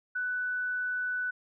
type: tone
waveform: sine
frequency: 1491 Hz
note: F#6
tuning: 13 cents sharp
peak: -29 dBFS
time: 0.15-1.31 s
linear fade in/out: 10 ms
effects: none